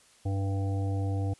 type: harmonic tone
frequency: 98 Hz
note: G2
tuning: in tune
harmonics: 1 / 3 / 5 / 7 / 8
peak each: -27 / -37 / -41 / -44 / -45 dBFS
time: 0.25-1.34 s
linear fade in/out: 10 ms
effects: white hiss -60 dBFS RMS until 1.39 s + resampled to 24000 Hz